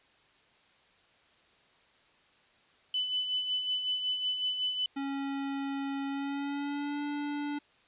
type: tone with tremolo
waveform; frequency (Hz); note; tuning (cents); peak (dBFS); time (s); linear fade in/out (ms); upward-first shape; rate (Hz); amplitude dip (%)
sine; 3004; F#7; +26; -27; 2.94-4.86; 2; sine; 5.4; 50
type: tone with pitch glide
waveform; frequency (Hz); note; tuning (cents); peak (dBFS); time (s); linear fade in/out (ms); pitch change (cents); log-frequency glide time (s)
square; 276 to 290.9; C#4 to D4; -7 to -16; -33; 4.96-7.59; 10; +91; 6.07-7.02
effects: white hiss -64 dBFS RMS until 7.87 s + resampled to 8000 Hz